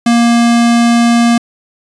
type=tone; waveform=square; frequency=235.1 Hz; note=A#3; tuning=15 cents sharp; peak=-7 dBFS; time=0.06-1.38 s; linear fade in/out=5 ms; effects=resampled to 22050 Hz